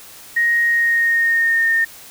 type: tone with pitch glide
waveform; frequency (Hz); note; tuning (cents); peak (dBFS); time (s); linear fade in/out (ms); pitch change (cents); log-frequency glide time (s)
sine; 1874 to 1825.9; A#6 to A#6; +9 to -36; -13; 0.36-1.85; 10; -45; 0.64-1.74
effects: white hiss -40 dBFS RMS until 2.1 s